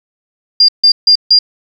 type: tone bursts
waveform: sine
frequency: 4799 Hz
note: D8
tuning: 37 cents sharp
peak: -3 dBFS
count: 4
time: 0.6-1.39 s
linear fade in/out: 5 ms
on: 85 ms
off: 150 ms
effects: 7-bit